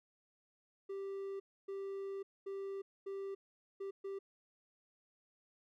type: tone bursts at uneven times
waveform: triangle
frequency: 392 Hz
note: G4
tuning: in tune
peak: -38 dBFS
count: 6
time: 0.89-1.4 / 1.68-2.23 / 2.46-2.82 / 3.06-3.35 / 3.8-3.91 / 4.04-4.19 s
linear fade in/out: 10 ms
effects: none